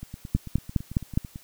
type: two click trains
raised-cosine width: 5 ms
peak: -24 / -9 dBFS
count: 13 / 5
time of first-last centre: 0.03-1.359 / 0.35-1.175 s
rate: 9.03 / 4.85 Hz
effects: white hiss -54 dBFS RMS until 1.43 s